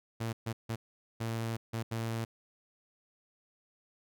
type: tone bursts at uneven times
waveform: sawtooth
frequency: 113.9 Hz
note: A#2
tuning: 40 cents flat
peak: -29 dBFS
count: 6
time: 0.2-0.33 / 0.46-0.53 / 0.69-0.76 / 1.2-1.57 / 1.73-1.83 / 1.91-2.25 s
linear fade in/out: 10 ms
effects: none